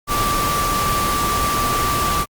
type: tone in noise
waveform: sine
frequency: 1168 Hz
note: D6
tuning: 10 cents flat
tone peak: -19 dBFS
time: 0.07-2.26 s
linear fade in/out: 50 ms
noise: pink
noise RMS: -22 dBFS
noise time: 0.07-2.26 s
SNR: 0 dB
effects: Opus 48 kbps